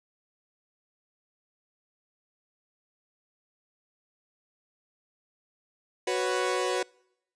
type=chord; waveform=sawtooth; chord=F# suspended fourth; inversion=none; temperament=equal; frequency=370 / 493.9 / 554.4 Hz; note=F#4 / B4 / C#5; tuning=0 / 0 / 0 cents; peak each=-25 / -26 / -29 dBFS; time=6.07-6.83 s; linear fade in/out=5 ms; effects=noise-tail reverb RT60 0.8 s tail -26 dB re dry + resampled to 22050 Hz